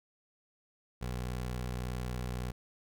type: tone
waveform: 20% pulse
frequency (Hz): 61.74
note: B1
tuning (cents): 0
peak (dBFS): -30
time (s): 1.01-2.52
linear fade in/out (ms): 10
effects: none